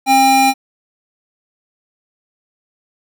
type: tone pair together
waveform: square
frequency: 267.3 / 801 Hz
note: C4 / G5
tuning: +37 / +37 cents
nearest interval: octave + perfect fifth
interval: 1900 cents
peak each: -17 / -10 dBFS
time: 0.06-0.54 s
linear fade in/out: 50 ms
effects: none